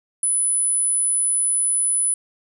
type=tone; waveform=sine; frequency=9990 Hz; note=D#9; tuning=6 cents sharp; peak=-17 dBFS; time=0.23-2.14 s; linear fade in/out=2 ms; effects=none